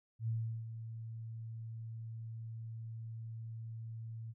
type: tone with ADSR envelope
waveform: sine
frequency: 113.1 Hz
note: A2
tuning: 48 cents sharp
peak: -32 dBFS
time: 0.19-4.34 s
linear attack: 87 ms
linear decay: 370 ms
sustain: -10 dB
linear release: 38 ms
effects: none